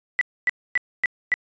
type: tone bursts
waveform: sine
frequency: 1975.5 Hz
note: B6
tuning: in tune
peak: -16 dBFS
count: 5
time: 0.19-1.34 s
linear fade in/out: 0 ms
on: 22 ms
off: 260 ms
effects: resampled to 16000 Hz